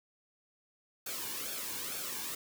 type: noise with flanger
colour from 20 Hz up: white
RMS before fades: -39 dBFS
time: 1.06-2.35 s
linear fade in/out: 5 ms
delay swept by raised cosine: 1 to 1.57 ms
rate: 2.2 Hz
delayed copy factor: -0.65
effects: none